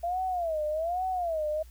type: tone with vibrato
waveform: sine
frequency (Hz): 673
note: E5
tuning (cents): +36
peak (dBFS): -27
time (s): 0.03-1.63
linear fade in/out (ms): 10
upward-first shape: sine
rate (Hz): 1.2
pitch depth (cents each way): 190
effects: added 60 Hz sine -47 dBFS peak until 1.7 s + white hiss -61 dBFS RMS until 1.7 s